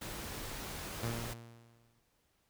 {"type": "noise", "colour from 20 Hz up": "pink", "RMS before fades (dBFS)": -43, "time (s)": [0.01, 1.34], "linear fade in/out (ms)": 10}
{"type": "tone with exponential decay", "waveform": "sawtooth", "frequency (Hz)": 116.54, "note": "A#2", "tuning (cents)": 0, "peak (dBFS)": -30, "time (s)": [1.03, 2], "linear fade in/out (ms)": 5, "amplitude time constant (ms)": 210}
{"effects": ["pink hiss -75 dBFS RMS until 2.49 s"]}